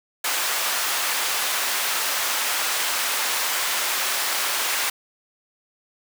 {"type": "high-pass noise", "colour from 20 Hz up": "pink", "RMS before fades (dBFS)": -24, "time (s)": [0.24, 4.9], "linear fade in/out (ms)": 5, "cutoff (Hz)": 980, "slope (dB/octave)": 12, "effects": []}